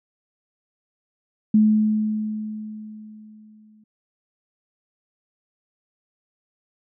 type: tone with exponential decay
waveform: sine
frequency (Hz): 214.7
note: A3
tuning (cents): -42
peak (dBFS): -11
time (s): 1.54-3.84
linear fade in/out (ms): 5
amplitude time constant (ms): 500
effects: none